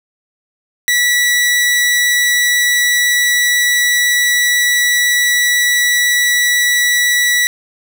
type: tone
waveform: sawtooth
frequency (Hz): 1949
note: B6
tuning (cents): -23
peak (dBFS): -7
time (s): 0.88-7.47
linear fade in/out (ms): 0
effects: none